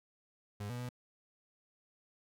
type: tone with pitch steps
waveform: 35% pulse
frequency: 102.4 / 122 / 123.7 Hz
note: G#2 / B2 / B2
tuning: -24 / -21 / +3 cents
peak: -37 dBFS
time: 0.6-0.891 s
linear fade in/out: 5 ms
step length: 97 ms
effects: none